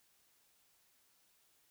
silence, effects white hiss -72 dBFS RMS until 1.7 s

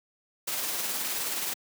white noise with tremolo, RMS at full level -30 dBFS, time 0.47-1.54 s, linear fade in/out 10 ms, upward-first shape sine, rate 19 Hz, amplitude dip 30%, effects high-pass 200 Hz 12 dB/octave

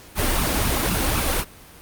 pink noise with flanger, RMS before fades -21 dBFS, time 0.15-1.45 s, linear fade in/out 50 ms, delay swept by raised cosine 0.73 to 3.83 ms, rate 3.9 Hz, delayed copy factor +0.65, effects pink hiss -45 dBFS RMS until 1.81 s + Opus 48 kbps

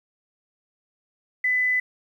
sine tone, 2003 Hz, B6, 24 cents sharp, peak -19 dBFS, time 1.44-1.8 s, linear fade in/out 5 ms, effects 9-bit

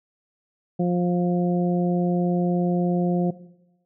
harmonic tone, 176.6 Hz, F3, 20 cents sharp, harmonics 1 / 2 / 3 / 4, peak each -20 / -26 / -30 / -32 dBFS, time 0.79-3.31 s, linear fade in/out 10 ms, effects noise-tail reverb RT60 0.9 s tail -17 dB re dry

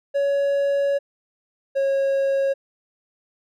triangle tone pair in turn, 561 / 546.6 Hz, C#5 / C#5, +21 / -24 cents, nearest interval unison, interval 45 cents, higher first, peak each -16 dBFS, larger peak neither, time 0.14-0.99 / 1.75-2.54 s, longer first, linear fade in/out 20 ms, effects none

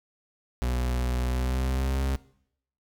40% pulse tone with pitch glide, 61.9 to 66.73 Hz, B1 to C2, +5 to +35 cents, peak -24 dBFS, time 0.62-2.16 s, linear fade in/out 0 ms, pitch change +130 cents, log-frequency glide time 1.22-2.02 s, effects noise-tail reverb RT60 0.7 s tail -20 dB re dry

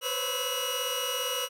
sawtooth tone cluster, 496.5 / 514 / 551 / 1307 / 2905 Hz, B4 / C5 / C#5 / E6 / F#7, +9 / -31 / -11 / -15 / -32 cents, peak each -33 / -35 / -35 / -34 / -28 dBFS, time 0.01-1.49 s, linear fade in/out 50 ms, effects none

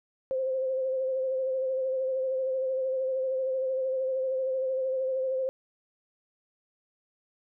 sine tone with vibrato, 523.3 Hz, C5, in tune, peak -26 dBFS, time 0.31-5.49 s, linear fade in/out 0 ms, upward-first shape sine, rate 13 Hz, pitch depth 30 cents each way, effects none

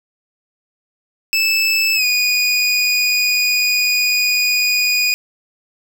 25% pulse tone with pitch glide, 2628 to 2466 Hz, E7 to D#7, -6 to -16 cents, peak -10 dBFS, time 1.33-5.14 s, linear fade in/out 0 ms, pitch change -110 cents, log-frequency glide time 1.95-2.04 s, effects 8-bit

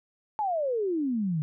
sine exponential sweep, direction down, 880 to 146.83 Hz, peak -25 dBFS, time 0.39-1.42 s, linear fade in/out 0 ms, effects none

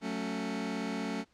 sawtooth chord, F# minor, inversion none, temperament just, 185 / 222 / 277.5 Hz, F#3 / A3 / C#4, 0 / +16 / +2 cents, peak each -35 / -32 / -33 dBFS, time 0.01-1.25 s, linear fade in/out 50 ms, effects pink hiss -69 dBFS RMS until 1.33 s + low-pass 6000 Hz 12 dB/octave

